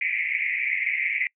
pink band-pass noise, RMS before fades -26 dBFS, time 0.01-1.27 s, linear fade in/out 2 ms, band 2000 to 2400 Hz, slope 96 dB/octave, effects noise-tail reverb RT60 0.1 s tail -26 dB re dry

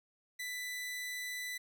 sawtooth tone, 1989 Hz, B6, 12 cents sharp, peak -35 dBFS, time 0.39-1.58 s, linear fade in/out 10 ms, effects none

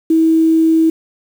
sine tone with quantisation, 323 Hz, E4, 35 cents flat, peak -8 dBFS, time 0.1-0.9 s, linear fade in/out 5 ms, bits 6, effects none

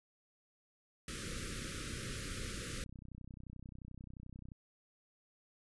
pink band-stop noise, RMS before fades -43 dBFS, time 1.08-2.84 s, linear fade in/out 2 ms, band 550 to 1200 Hz, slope 96 dB/octave
click train, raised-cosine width 5 ms, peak -38 dBFS, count 103, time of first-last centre 1.27-4.518 s, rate 31.4 Hz
effects resampled to 24000 Hz

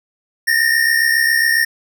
square tone pair together, 1789.7 / 1857 Hz, A6 / A#6, +29 / -7 cents, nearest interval minor second, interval 64 cents, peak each -17 / -15 dBFS, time 0.47-1.65 s, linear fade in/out 10 ms, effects none

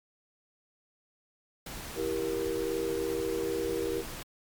pink noise, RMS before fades -41 dBFS, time 1.66-4.23 s, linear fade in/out 5 ms
sine chord, E diminished, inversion none, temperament equal with one note detuned, 329.6 / 392 / 472.7 Hz, E4 / G4 / Bb4, 0 / 0 / +24 cents, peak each -35 / -33 / -32 dBFS, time 1.95-4.04 s, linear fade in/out 50 ms
effects MP3 96 kbps

